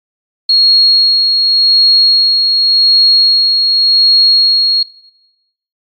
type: tone with tremolo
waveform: sine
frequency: 4296 Hz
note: C8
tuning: 45 cents sharp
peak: -4 dBFS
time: 0.49-4.83 s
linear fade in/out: 5 ms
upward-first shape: sine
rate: 0.88 Hz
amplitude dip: 35%
effects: noise-tail reverb RT60 0.9 s tail -17 dB re dry + MP3 64 kbps